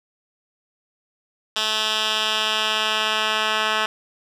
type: tone with band-pass filter sweep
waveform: 10% pulse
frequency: 216.6 Hz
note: A3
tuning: 27 cents flat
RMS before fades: -22 dBFS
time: 1.56-3.86 s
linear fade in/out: 2 ms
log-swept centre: 3700 to 2200 Hz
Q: 1.7
effects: none